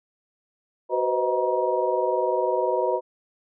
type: tone cluster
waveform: sine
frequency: 373.2 / 495 / 515 / 629 / 949 Hz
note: F#4 / B4 / C5 / D#5 / A#5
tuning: +15 / +4 / -28 / +19 / +31 cents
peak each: -27 dBFS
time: 0.89-3.01 s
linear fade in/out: 50 ms
effects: none